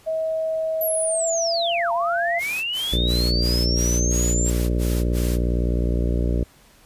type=tone with pitch glide; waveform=sine; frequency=640 to 685.9 Hz; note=D#5 to F5; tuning=+49 to -31 cents; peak=-21 dBFS; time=0.06-2.4 s; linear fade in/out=20 ms; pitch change=+120 cents; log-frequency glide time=0.92-1.76 s
type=linear two-way sweep; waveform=sine; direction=down then up; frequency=11990 to 880 to 7480 Hz; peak=-23 dBFS; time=0.81-4.5 s; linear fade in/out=2 ms; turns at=1.92 s
type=noise bursts; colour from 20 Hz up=white; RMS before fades=-34 dBFS; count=9; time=2.38-5.384 s; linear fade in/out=50 ms; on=260 ms; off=83 ms
type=harmonic tone; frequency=59.6 Hz; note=A#1; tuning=39 cents sharp; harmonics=1 / 2 / 3 / 4 / 5 / 6 / 7 / 8 / 9 / 10; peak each=-20 / -28 / -29 / -32 / -31 / -33 / -34 / -37 / -38 / -38 dBFS; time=2.92-6.44 s; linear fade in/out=10 ms
effects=pink hiss -53 dBFS RMS until 6.85 s + resampled to 32000 Hz